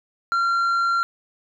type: tone with tanh clipping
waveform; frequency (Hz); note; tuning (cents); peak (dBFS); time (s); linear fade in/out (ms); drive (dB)
sine; 1375; F6; -27; -19; 0.32-1.03; 0; 5
effects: none